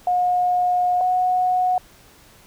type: tone pair in turn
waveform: sine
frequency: 720 / 732.2 Hz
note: F#5 / F#5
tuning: -47 / -18 cents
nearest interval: unison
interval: 29 cents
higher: second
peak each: -16 dBFS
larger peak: neither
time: 0.07-1.01 / 1.01-1.78 s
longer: first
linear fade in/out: 2 ms
effects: pink hiss -50 dBFS RMS until 2.46 s